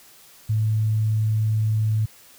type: tone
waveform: sine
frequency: 108.8 Hz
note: A2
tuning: 19 cents flat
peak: -18 dBFS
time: 0.49-2.06 s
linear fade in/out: 10 ms
effects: white hiss -50 dBFS RMS until 2.38 s